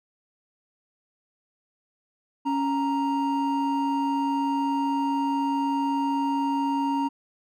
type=tone pair together; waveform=triangle; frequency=277.2 / 932.4 Hz; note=C#4 / A#5; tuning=0 / 0 cents; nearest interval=octave + major sixth; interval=2100 cents; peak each=-23 / -24 dBFS; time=2.45-7.09 s; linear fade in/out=20 ms; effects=none